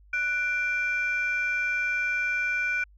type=tone pair together; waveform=sine; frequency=1480 / 2360 Hz; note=F#6 / D7; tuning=0 / +8 cents; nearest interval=minor sixth; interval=808 cents; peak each=-26 dBFS; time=0.13-2.84 s; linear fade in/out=5 ms; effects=tanh soft clip ceiling -19 dBFS + added 50 Hz sine -52 dBFS peak until 2.97 s